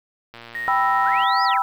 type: click train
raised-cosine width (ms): 0.3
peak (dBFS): -23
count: 106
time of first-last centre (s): 0.34-1.237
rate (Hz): 117
type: tone with pitch glide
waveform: sine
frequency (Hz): 1866 to 1914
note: A#6 to A#6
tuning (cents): +1 to +45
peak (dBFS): -25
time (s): 0.55-1.54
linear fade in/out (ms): 0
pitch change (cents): +44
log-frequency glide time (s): 1.08-1.2
type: chord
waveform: sine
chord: E minor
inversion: first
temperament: equal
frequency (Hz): 784 / 987.8 / 1318.5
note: G5 / B5 / E6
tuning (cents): 0 / 0 / 0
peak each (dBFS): -21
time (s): 0.68-1.62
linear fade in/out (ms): 0
type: linear two-way sweep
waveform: sine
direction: up then down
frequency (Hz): 1200 to 5180 to 1200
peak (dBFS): -27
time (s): 1.04-1.59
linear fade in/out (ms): 5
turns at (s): 1.44
effects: 8-bit